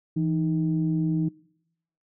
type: tone pair together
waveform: sine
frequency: 164.7 / 310.9 Hz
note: E3 / D#4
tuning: -1 / -1 cents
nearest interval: major seventh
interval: 1100 cents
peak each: -23 / -26 dBFS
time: 0.16-1.29 s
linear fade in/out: 10 ms
effects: noise-tail reverb RT60 0.8 s tail -24 dB re dry + tanh soft clip ceiling -14 dBFS